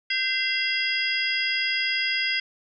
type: tone cluster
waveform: sine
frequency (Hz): 1555 / 2057 / 2731 / 3295 / 4916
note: G6 / C7 / F7 / G#7 / D#8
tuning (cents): -14 / -30 / -39 / -14 / -22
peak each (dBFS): -32 / -26 / -31 / -30 / -29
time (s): 0.1-2.4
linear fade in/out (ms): 5
effects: none